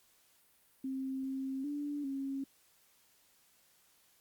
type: tone with pitch steps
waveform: sine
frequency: 265.3 / 266.8 / 290.4 / 272.2 Hz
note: C4 / C4 / D4 / C#4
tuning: +24 / +34 / -19 / -31 cents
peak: -35 dBFS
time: 0.84-2.44 s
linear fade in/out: 5 ms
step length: 400 ms
effects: white hiss -68 dBFS RMS until 4.2 s + Opus 48 kbps